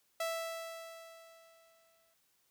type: tone with exponential decay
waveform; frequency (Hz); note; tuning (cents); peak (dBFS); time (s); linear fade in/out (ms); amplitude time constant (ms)
sawtooth; 659.3; E5; 0; -29; 0.2-2.14; 5; 420
effects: white hiss -74 dBFS RMS until 2.5 s